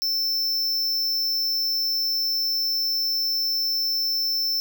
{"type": "tone", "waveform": "square", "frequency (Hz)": 5330, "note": "E8", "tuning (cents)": 18, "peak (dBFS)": -22, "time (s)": [0.02, 4.6], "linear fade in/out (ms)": 0, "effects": []}